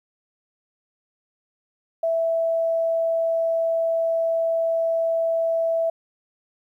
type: tone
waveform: sine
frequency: 659.3 Hz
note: E5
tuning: in tune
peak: -19 dBFS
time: 2.03-5.9 s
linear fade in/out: 5 ms
effects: 10-bit